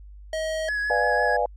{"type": "tone", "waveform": "square", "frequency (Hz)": 634, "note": "D#5", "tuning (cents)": 32, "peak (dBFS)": -26, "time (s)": [0.33, 0.69], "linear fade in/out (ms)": 2}
{"type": "tone with vibrato", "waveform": "triangle", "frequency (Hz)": 1681, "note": "G#6", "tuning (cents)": 20, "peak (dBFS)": -22, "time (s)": [0.68, 1.37], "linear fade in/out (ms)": 10, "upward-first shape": "sine", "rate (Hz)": 5.9, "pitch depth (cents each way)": 20}
{"type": "chord", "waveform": "sine", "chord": "B diminished seventh", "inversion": "none", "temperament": "equal with one note detuned", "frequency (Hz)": [493.9, 595.2, 698.5, 830.6], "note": ["B4", "D5", "F5", "Ab5"], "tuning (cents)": [0, 23, 0, 0], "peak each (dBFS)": -26, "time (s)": [0.9, 1.46], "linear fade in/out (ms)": 2}
{"effects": ["added 50 Hz sine -41 dBFS peak until 1.56 s", "low-pass 8000 Hz 12 dB/octave"]}